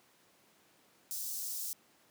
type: high-pass noise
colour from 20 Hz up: white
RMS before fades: -39 dBFS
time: 1.11-1.73 s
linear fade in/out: 0 ms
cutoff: 5000 Hz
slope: 24 dB/octave
effects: pink hiss -66 dBFS RMS until 2.1 s + high-pass 200 Hz 12 dB/octave